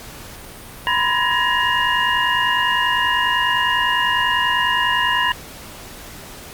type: tone cluster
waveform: sine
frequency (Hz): 972 / 1022 / 1690 / 1869 / 2840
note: B5 / C6 / G#6 / A#6 / F7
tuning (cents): -28 / -41 / +30 / +4 / +28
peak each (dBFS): -22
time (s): 0.87-5.32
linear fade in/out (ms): 0
effects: pink hiss -37 dBFS RMS until 6.53 s + Opus 48 kbps